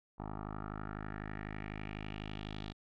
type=tone with low-pass filter sweep; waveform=10% pulse; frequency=52 Hz; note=G#1; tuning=3 cents sharp; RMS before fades=-43 dBFS; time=0.18-2.73 s; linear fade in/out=20 ms; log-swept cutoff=1000 to 3800 Hz; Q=3.4; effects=none